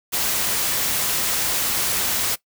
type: noise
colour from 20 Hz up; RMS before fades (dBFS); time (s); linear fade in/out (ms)
white; -22; 0.12-2.36; 20
effects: noise-tail reverb RT60 0.1 s tail -19 dB re dry